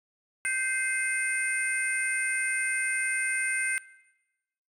sine tone cluster, 1558 / 2089 / 2543 / 8940 Hz, G6 / C7 / D#7 / C#9, -11 / -3 / +37 / +14 cents, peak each -30 / -29 / -36 / -31 dBFS, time 0.45-3.78 s, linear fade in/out 0 ms, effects noise-tail reverb RT60 1.0 s tail -20 dB re dry + tanh soft clip ceiling -18 dBFS

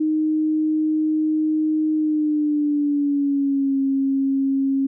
sine tone with pitch glide, 310.2 to 271.6 Hz, D#4 to C#4, -5 to -35 cents, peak -17 dBFS, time 0-4.87 s, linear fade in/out 10 ms, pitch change -230 cents, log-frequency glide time 1.94-3.79 s, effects none

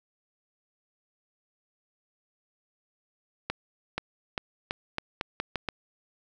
accelerating click train, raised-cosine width 0.3 ms, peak -13 dBFS, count 9, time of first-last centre 3.5-5.688 s, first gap 480 ms, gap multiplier 0.83, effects none

